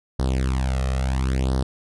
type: tone with flanger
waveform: sawtooth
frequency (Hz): 65.2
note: C2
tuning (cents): -5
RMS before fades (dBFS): -22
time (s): 0.19-1.63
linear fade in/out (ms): 5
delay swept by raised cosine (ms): 0.2 to 1.6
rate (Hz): 0.73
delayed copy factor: +0.9
effects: resampled to 24000 Hz